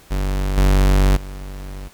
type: tone with level steps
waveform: 45% pulse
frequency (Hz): 47.99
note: G1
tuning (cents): -36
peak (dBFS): -18 / -11 / -29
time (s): 0.1-1.89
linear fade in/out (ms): 20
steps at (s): 0.57 / 1.16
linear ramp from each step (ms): 10
effects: pink hiss -48 dBFS RMS until 1.93 s